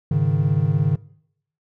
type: chord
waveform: triangle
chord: Ab suspended fourth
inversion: none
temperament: equal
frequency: 103.83 / 138.59 / 155.56 Hz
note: Ab2 / Db3 / Eb3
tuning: 0 / 0 / 0 cents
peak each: -22 / -18 / -18 dBFS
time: 0.11-0.96 s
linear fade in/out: 5 ms
effects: noise-tail reverb RT60 0.7 s tail -21 dB re dry